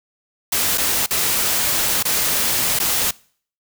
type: noise with dropouts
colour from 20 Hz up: white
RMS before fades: -19 dBFS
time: 0.52-3.11 s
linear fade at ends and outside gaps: 5 ms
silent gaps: 0.776-0.78 / 1.062-1.107 / 2.028-2.051 / 2.79-2.799 s
effects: noise-tail reverb RT60 0.5 s tail -23 dB re dry